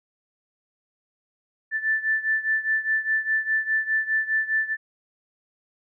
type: beating tone pair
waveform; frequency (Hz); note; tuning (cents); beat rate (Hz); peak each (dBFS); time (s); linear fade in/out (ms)
sine; 1760 / 1764.9; A6 / A6; 0 / +5; 4.9; -23 / -26; 1.71-4.77; 50
effects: none